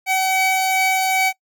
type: tone pair together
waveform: 45% pulse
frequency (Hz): 758.5 / 2273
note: F#5 / C#7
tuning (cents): +43 / +43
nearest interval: octave + perfect fifth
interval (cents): 1900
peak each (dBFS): -18 / -20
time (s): 0.06-1.33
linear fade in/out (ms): 50
effects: noise-tail reverb RT60 0.1 s tail -22 dB re dry